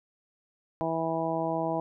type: harmonic tone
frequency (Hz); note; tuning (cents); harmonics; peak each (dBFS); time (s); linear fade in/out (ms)
163.3; E3; -16; 1 / 2 / 3 / 4 / 5 / 6; -36 / -33 / -36 / -31 / -34 / -36; 0.81-1.8; 0
effects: none